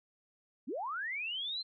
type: linear sweep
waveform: sine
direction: up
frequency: 192.5 to 4186 Hz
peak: -35 dBFS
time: 0.67-1.63 s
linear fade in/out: 20 ms
effects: none